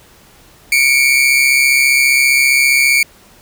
40% pulse tone pair together, 2217 / 2352 Hz, C#7 / D7, 0 / +2 cents, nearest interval minor second, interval 102 cents, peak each -11 dBFS, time 0.72-3.03 s, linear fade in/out 2 ms, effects pink hiss -45 dBFS RMS until 3.41 s

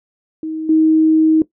sine tone with level steps, 316.1 Hz, D#4, 27 cents sharp, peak -20 / -8 dBFS, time 0.43-1.42 s, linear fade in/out 2 ms, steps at 0.69 s, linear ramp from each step 5 ms, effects noise-tail reverb RT60 0.1 s tail -17 dB re dry

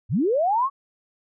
sine linear sweep, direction up, 78.5 to 1134 Hz, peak -18 dBFS, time 0.09-0.7 s, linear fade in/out 50 ms, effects none

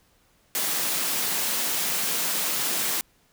white high-pass noise, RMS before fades -26 dBFS, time 0.55-3.01 s, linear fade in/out 0 ms, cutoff 140 Hz, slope 96 dB/octave, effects pink hiss -63 dBFS RMS until 3.32 s

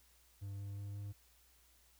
triangle tone with pitch steps, 99.4 / 100.15 / 100.9 / 101.66 Hz, G2 / G2 / G#2 / G#2, +25 / +38 / -49 / -37 cents, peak -40 dBFS, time 0.41-1.13 s, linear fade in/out 20 ms, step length 180 ms, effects added 60 Hz sine -70 dBFS peak until 1.99 s + white hiss -69 dBFS RMS until 1.99 s

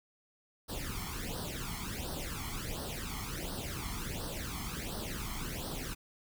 pink noise with flanger, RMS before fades -39 dBFS, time 0.68-5.95 s, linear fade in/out 20 ms, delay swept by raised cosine 0.21 to 0.95 ms, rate 1.4 Hz, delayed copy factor +0.8, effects none

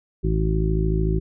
harmonic tone, 53.5 Hz, A1, 48 cents flat, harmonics 1 / 2 / 3 / 4 / 5 / 6 / 7, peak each -21 / -28 / -24 / -35 / -38 / -31 / -27 dBFS, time 0.23-1.2 s, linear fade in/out 20 ms, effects none

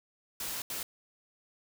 white noise bursts at uneven times, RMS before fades -37 dBFS, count 2, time 0.4-0.62 / 0.7-0.83 s, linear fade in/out 2 ms, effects none

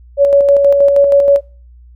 sine tone with tremolo, 563 Hz, C#5, 27 cents sharp, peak -4 dBFS, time 0.17-1.41 s, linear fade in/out 50 ms, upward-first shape square, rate 6.3 Hz, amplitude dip 35%, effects noise-tail reverb RT60 0.4 s tail -25 dB re dry + added 60 Hz sine -37 dBFS peak until 1.95 s

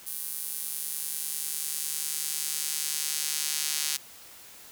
square tone with high-pass filter sweep, 75 Hz, D2, 37 cents sharp, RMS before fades -32 dBFS, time 0.06-3.97 s, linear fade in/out 10 ms, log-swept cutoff 12000 to 4800 Hz, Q 0.78, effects white hiss -49 dBFS RMS until 4.71 s

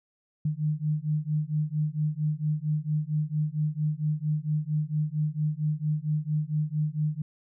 sine beating tone pair, 150 / 154.4 Hz, D3 / D#3, +37 / -13 cents, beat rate 4.4 Hz, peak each -28 dBFS, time 0.45-7.22 s, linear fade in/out 5 ms, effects none

